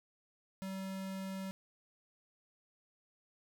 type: tone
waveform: square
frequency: 191.6 Hz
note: G3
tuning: 39 cents flat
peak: -40 dBFS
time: 0.62-1.51 s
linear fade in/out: 0 ms
effects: none